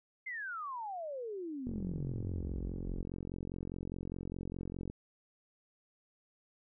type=exponential sweep; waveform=sine; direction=down; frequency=2126 to 30.9 Hz; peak=-38 dBFS; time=0.26-3.02 s; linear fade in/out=10 ms
type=click train; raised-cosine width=3 ms; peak=-28 dBFS; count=146; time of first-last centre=1.67-4.899 s; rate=44.9 Hz
effects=none